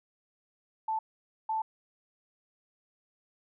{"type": "tone bursts at uneven times", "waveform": "sine", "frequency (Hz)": 880, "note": "A5", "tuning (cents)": 0, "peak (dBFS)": -28, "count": 2, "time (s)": [[0.88, 0.99], [1.49, 1.62]], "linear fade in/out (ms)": 5, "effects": []}